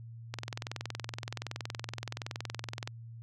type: click train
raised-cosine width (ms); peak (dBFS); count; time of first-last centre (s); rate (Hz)
0.2; -19; 55; 0.34-2.875; 21.3
effects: added 115 Hz sine -44 dBFS peak until 3.22 s